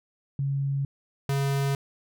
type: tone pair in turn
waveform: sine / square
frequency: 138.59 / 138.59 Hz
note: C#3 / C#3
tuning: 0 / 0 cents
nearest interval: unison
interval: 0 cents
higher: neither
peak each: -24 dBFS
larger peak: neither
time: 0.39-0.85 / 1.29-1.75 s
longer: neither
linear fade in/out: 2 ms
effects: none